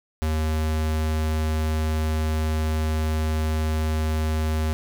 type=tone; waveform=square; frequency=78.2 Hz; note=D#2; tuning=9 cents sharp; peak=-22 dBFS; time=0.22-4.73 s; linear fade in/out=0 ms; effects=none